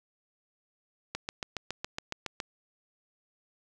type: click train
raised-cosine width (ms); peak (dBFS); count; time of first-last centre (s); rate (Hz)
0.2; -16; 10; 1.15-2.402; 7.19
effects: none